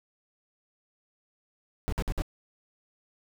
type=noise bursts; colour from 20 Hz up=brown; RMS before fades=-28 dBFS; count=4; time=1.88-2.221 s; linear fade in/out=0 ms; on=44 ms; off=55 ms; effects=none